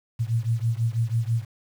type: beating tone pair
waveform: sine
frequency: 112.4 / 118.5 Hz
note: A2 / A#2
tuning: +37 / +29 cents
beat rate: 6.1 Hz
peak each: -24 / -25 dBFS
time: 0.19-1.45 s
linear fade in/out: 20 ms
effects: 8-bit